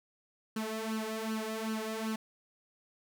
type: tone with flanger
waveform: sawtooth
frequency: 220 Hz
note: A3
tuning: in tune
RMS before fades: -36 dBFS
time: 0.56-2.16 s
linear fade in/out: 5 ms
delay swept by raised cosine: 0.68 to 2.98 ms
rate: 2.6 Hz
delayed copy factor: +0.75
effects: none